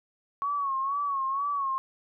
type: tone with vibrato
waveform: sine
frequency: 1108.7 Hz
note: C#6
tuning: in tune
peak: -26 dBFS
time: 0.42-1.78 s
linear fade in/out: 0 ms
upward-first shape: sine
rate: 2.1 Hz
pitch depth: 72 cents each way
effects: none